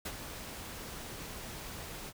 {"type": "noise with ADSR envelope", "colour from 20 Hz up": "pink", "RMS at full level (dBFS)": -37, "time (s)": [0.05, 2.13], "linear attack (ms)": 8, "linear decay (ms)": 55, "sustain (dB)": -7, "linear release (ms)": 45, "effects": []}